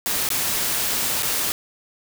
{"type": "noise with dropouts", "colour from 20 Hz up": "white", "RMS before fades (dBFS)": -23, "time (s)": [0.06, 1.52], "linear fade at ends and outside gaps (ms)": 0, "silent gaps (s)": [[0.289, 0.303], [1.224, 1.23]], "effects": []}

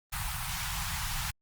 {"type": "band-stop noise", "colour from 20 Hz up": "pink", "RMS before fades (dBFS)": -34, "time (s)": [0.12, 1.31], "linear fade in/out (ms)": 10, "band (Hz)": [160, 790], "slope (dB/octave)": 48, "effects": ["Opus 32 kbps"]}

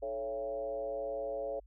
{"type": "tone with frequency modulation", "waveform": "sine", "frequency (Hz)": 554.4, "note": "C#5", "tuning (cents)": 0, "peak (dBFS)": -34, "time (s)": [0.02, 1.6], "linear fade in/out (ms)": 10, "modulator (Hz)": 122, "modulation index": 0.98, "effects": ["added 50 Hz sine -55 dBFS peak until 1.66 s"]}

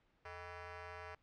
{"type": "ring-modulated tone", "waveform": "10% pulse", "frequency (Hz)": 353.9, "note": "F4", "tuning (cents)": 23, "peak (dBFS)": -36, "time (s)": [0.25, 1.15], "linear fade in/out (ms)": 5, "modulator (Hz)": 271, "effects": ["pink hiss -75 dBFS RMS until 1.22 s", "low-pass 3000 Hz 12 dB/octave"]}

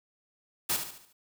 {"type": "noise with echo", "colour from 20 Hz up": "white", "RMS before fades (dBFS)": -28, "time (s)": [0.69, 0.77], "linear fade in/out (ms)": 10, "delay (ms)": 72, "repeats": 5, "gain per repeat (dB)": -7, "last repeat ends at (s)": 1.13, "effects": []}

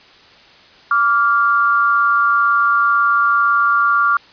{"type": "tone pair together", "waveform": "sine", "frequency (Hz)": [1159, 1397], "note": ["D6", "F6"], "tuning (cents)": [-23, 0], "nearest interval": "minor third", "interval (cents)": 323, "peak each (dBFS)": [-14, -14], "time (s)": [0.91, 4.17], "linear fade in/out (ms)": 2, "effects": ["white hiss -45 dBFS RMS until 4.32 s", "resampled to 11025 Hz"]}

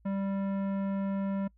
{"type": "tone with tanh clipping", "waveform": "sine", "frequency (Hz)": 196, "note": "G3", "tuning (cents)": 0, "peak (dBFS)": -31, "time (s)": [0.05, 1.48], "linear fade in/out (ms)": 10, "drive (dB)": 15, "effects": ["noise-tail reverb RT60 0.1 s tail -25 dB re dry", "added 56 Hz sine -60 dBFS peak until 1.57 s"]}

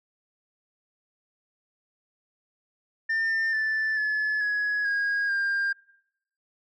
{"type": "tone with pitch steps", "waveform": "sine", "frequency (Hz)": [1801, 1758.8, 1717.7, 1677.5, 1638.2, 1599.9], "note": ["A6", "A6", "A6", "G#6", "G#6", "G6"], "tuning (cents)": [40, -1, -42, 17, -24, 35], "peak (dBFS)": -21, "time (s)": [3.09, 5.73], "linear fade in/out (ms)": 10, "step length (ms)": 440, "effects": ["noise-tail reverb RT60 0.8 s tail -22 dB re dry", "tanh soft clip ceiling -22 dBFS"]}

